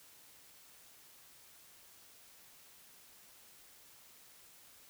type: silence
effects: white hiss -60 dBFS RMS until 4.89 s